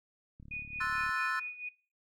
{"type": "click train", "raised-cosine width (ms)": 5, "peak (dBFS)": -39, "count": 26, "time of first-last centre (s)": [0.4, 1.093], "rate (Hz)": 36.1}
{"type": "tone with tremolo", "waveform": "sine", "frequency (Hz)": 2471, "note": "D#7", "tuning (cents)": -13, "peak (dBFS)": -35, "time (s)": [0.51, 1.69], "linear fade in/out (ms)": 5, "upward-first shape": "sine", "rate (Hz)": 4.5, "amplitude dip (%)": 70}
{"type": "chord", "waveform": "triangle", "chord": "F# half-diminished seventh", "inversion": "second", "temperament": "equal with one note detuned", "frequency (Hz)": [1046.5, 1318.5, 1470.6, 1760], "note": ["C6", "E6", "F#6", "A6"], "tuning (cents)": [0, 0, -11, 0], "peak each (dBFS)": [-37, -34, -34, -33], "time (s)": [0.8, 1.4], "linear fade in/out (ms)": 10}
{"effects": ["noise-tail reverb RT60 0.4 s tail -23 dB re dry"]}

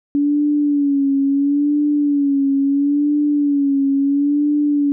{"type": "tone with vibrato", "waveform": "sine", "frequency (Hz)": 284.8, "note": "C#4", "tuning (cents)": 47, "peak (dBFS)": -13, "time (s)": [0.15, 4.92], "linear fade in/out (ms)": 0, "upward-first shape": "sine", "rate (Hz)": 0.74, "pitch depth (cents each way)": 59, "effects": []}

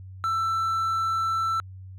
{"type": "tone", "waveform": "triangle", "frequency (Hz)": 1332, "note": "E6", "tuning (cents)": 18, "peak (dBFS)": -21, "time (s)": [0.24, 1.6], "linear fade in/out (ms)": 0, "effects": ["added 94 Hz sine -39 dBFS peak until 1.98 s"]}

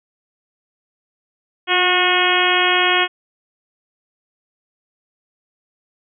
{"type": "harmonic tone with a mistuned harmonic", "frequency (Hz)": 362.8, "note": "F#4", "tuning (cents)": -34, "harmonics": [1, 2, 3, 4, 5, 6, 7, 8, 9], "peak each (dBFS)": [-22, -22, -22, -22, -22, -22, -22, -22, -22], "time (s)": [1.67, 3.08], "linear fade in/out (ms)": 50, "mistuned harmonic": 1, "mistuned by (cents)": -28, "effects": []}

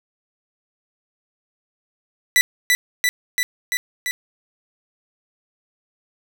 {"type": "tone with echo", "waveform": "sawtooth", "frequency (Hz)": 1975.5, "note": "B6", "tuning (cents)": 0, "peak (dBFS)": -8, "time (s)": [2.36, 2.41], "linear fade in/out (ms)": 0, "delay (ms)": 340, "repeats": 5, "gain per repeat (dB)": -2, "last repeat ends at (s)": 4.11, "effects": []}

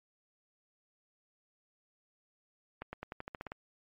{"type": "accelerating click train", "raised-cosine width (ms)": 0.5, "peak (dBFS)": -25, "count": 10, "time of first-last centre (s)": [2.82, 3.519], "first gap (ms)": 110, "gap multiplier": 0.91, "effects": ["MP3 32 kbps"]}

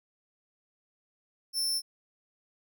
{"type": "tone", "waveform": "sawtooth", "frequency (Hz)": 5360, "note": "E8", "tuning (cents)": 28, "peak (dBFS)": -25, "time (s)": [1.53, 1.82], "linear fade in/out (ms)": 50, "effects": []}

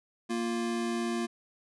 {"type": "tone pair together", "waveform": "square", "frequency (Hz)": [232.7, 349.2], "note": ["A#3", "F4"], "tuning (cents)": [-3, 0], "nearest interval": "perfect fifth", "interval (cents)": 703, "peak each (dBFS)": [-32, -34], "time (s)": [0.29, 1.27], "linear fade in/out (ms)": 20, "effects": ["resampled to 24000 Hz"]}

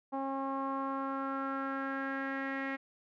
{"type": "tone with low-pass filter sweep", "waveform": "sawtooth", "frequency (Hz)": 270.9, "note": "C#4", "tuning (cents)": -40, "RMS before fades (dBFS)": -36, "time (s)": [0.12, 2.77], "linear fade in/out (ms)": 20, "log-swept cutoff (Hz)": [920, 2000], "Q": 4.9, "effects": []}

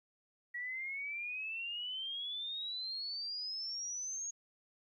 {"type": "exponential sweep", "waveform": "sine", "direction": "up", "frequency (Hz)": [1918, 6645], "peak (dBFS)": -38, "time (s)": [0.54, 4.31], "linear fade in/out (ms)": 10, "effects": ["13-bit"]}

